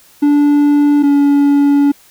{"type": "tone pair in turn", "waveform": "triangle", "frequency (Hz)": [290.6, 284.6], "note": ["D4", "C#4"], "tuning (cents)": [-18, 46], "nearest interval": "unison", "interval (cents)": 36, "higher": "first", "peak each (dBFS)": -5, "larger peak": "neither", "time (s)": [[0.22, 1.03], [1.03, 1.92]], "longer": "second", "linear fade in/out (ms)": 10, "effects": ["white hiss -46 dBFS RMS until 2.1 s"]}